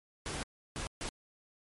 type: noise bursts at uneven times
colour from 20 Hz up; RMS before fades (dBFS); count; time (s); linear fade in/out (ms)
pink; -38; 3; 0.26-0.43 / 0.76-0.87 / 1.01-1.09; 0
effects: MP3 48 kbps